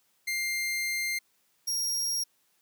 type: tone pair in turn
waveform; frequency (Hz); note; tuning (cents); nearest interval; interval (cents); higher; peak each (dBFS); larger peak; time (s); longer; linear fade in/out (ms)
sawtooth; 2100 / 5606; C7 / F8; +6 / +6; octave + perfect fourth; 1700; second; -25; neither; 0.27-1.19 / 1.67-2.24; first; 10
effects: white hiss -70 dBFS RMS until 2.61 s + high-pass 100 Hz 12 dB/octave